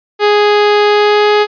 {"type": "tone with pitch glide", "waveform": "sawtooth", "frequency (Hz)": [415.3, 418.2], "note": ["G#4", "G#4"], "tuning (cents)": [0, 12], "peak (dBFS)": -3, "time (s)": [0.19, 1.47], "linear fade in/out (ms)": 50, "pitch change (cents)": 12, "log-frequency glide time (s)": [0.86, 1.31], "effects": ["resampled to 11025 Hz"]}